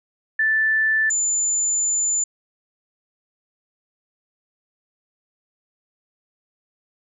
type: tone pair in turn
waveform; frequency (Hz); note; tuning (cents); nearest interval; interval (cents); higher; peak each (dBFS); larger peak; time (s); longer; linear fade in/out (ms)
sine; 1760 / 7060; A6 / A8; 0 / +5; 2 octaves; 2405; second; -16 / -18; first; 0.39-1.1 / 1.1-2.24; second; 5
effects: none